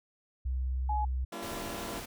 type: tone with vibrato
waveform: sine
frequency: 64.2 Hz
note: C2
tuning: 32 cents flat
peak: -29 dBFS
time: 0.45-1.25 s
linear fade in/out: 10 ms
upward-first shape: square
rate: 19 Hz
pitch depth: 12 cents each way
type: tone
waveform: sine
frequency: 844 Hz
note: G#5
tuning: 28 cents sharp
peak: -30 dBFS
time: 0.89-1.05 s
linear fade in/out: 5 ms
type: chord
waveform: 15% pulse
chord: G diminished seventh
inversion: none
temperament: just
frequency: 196 / 235.2 / 282.2 / 338.7 Hz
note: G3 / Bb3 / Db4 / Fb4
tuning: 0 / +16 / +31 / +47 cents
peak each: -39 / -38 / -40 / -35 dBFS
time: 1.32-2 s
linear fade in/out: 5 ms
type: noise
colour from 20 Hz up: pink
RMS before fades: -42 dBFS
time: 1.42-2.06 s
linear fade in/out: 10 ms
effects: none